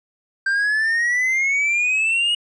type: exponential sweep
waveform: triangle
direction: up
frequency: 1568 to 2901 Hz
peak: -15 dBFS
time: 0.46-2.35 s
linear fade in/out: 5 ms
effects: resampled to 22050 Hz